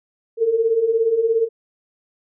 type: beating tone pair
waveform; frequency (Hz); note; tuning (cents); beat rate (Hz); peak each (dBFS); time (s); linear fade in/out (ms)
sine; 439.2 / 456.2; A4 / A#4; -3 / -37; 17; -22 / -16; 0.37-1.49; 50
effects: none